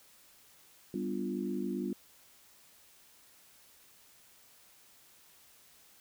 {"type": "chord", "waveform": "sine", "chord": "G dominant seventh", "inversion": "none", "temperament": "equal", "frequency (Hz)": [196, 246.9, 293.7, 349.2], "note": ["G3", "B3", "D4", "F4"], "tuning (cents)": [0, 0, 0, 0], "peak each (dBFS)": [-37, -38, -40, -38], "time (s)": [0.94, 1.93], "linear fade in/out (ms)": 2, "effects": ["white hiss -61 dBFS RMS until 6 s"]}